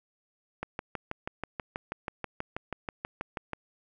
click train, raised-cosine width 0.5 ms, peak -18 dBFS, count 19, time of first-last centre 0.63-3.533 s, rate 6.2 Hz, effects none

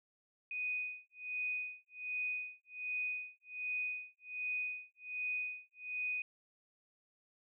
sine tone with tremolo, 2489 Hz, D#7, in tune, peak -34 dBFS, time 0.51-6.22 s, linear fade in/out 2 ms, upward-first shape sine, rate 1.3 Hz, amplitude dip 100%, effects none

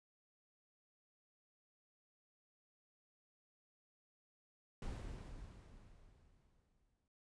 brown noise with exponential decay, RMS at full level -43 dBFS, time 4.82-7.08 s, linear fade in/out 2 ms, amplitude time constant 490 ms, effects noise-tail reverb RT60 0.1 s tail -21 dB re dry + resampled to 22050 Hz

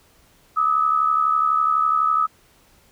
sine tone pair together, 1210 / 1282 Hz, D#6 / E6, -49 / -49 cents, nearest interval minor second, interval 100 cents, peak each -22 / -17 dBFS, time 0.56-2.27 s, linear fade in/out 20 ms, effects pink hiss -56 dBFS RMS until 2.91 s

